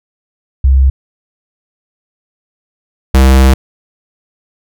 sine / square tone pair in turn, 66.5 / 66 Hz, C2 / C2, +29 / +16 cents, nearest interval unison, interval 13 cents, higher first, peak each -4 dBFS, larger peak neither, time 0.64-0.9 / 3.14-3.54 s, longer second, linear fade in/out 5 ms, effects none

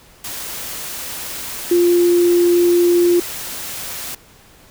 sine tone in noise, 349.2 Hz, F4, in tune, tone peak -10 dBFS, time 1.71-3.2 s, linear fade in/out 5 ms, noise white, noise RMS -28 dBFS, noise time 0.24-4.15 s, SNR +15 dB, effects pink hiss -47 dBFS RMS until 4.7 s

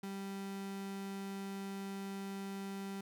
35% pulse tone, 196 Hz, G3, in tune, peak -39 dBFS, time 0.03-3.01 s, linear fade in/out 5 ms, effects none

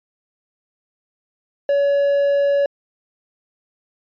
triangle tone, 565 Hz, C#5, 33 cents sharp, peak -12 dBFS, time 1.69-2.66 s, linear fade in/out 2 ms, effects resampled to 11025 Hz

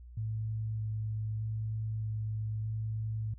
sine tone with vibrato, 109 Hz, A2, 16 cents flat, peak -32 dBFS, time 0.17-3.34 s, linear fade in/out 5 ms, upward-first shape square, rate 0.81 Hz, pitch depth 10 cents each way, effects added 60 Hz sine -47 dBFS peak until 3.38 s

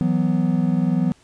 triangle chord, E suspended second, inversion none, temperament just, 164.81 / 185.42 / 247.2 Hz, E3 / F#3 / B3, 0 / +4 / +2 cents, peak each -19 / -19 / -20 dBFS, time 0.01-1.12 s, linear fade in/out 0 ms, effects pink hiss -55 dBFS RMS until 1.23 s + resampled to 22050 Hz

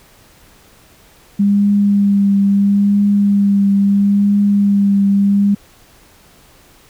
sine tone with vibrato, 200.9 Hz, G3, 43 cents sharp, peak -9 dBFS, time 1.39-5.55 s, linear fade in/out 10 ms, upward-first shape triangle, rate 0.75 Hz, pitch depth 22 cents each way, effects pink hiss -47 dBFS RMS until 6.89 s

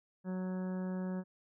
harmonic tone, 185 Hz, F#3, in tune, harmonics 1 / 2 / 3 / 4 / 5 / 6 / 7 / 8 / 9, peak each -35 / -46 / -47 / -57 / -54 / -61 / -60 / -61 / -58 dBFS, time 0.24-1.24 s, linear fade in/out 50 ms, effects none

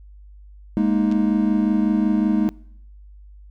triangle chord, Ab suspended second, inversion none, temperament equal, 207.7 / 233.1 / 311.1 Hz, Ab3 / Bb3 / Eb4, 0 / 0 / 0 cents, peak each -17 / -20 / -20 dBFS, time 0.77-2.49 s, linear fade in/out 0 ms
clicks, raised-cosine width 0.2 ms, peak -23 dBFS, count 2, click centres 1.115 / 1.123 s
effects noise-tail reverb RT60 0.8 s tail -25 dB re dry + added 50 Hz sine -41 dBFS peak until 3.5 s

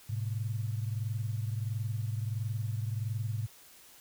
sine tone pair together, 106.4 / 127.88 Hz, G#2 / C3, +42 / -39 cents, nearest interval minor third, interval 319 cents, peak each -32 / -37 dBFS, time 0.09-3.47 s, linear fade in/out 10 ms, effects white hiss -56 dBFS RMS until 4 s

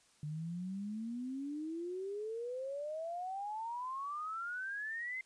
sine exponential sweep, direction up, 146.83 to 2091 Hz, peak -38 dBFS, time 0.23-5.21 s, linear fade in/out 2 ms, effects white hiss -68 dBFS RMS until 5.25 s + resampled to 22050 Hz

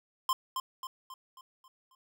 square tone with echo, 1046.5 Hz, C6, in tune, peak -26 dBFS, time 0.29-0.33 s, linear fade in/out 2 ms, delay 270 ms, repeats 6, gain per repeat -6 dB, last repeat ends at 1.95 s, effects none

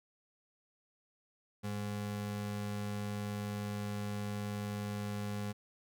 square ring-modulated tone, 155.56 Hz, D#3, in tune, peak -34 dBFS, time 1.63-5.53 s, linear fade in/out 20 ms, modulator 49.6 Hz, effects none

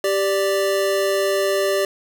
square tone pair together, 392 / 587.3 Hz, G4 / D5, 0 / 0 cents, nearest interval perfect fifth, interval 700 cents, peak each -21 dBFS, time 0.04-1.85 s, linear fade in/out 2 ms, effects none

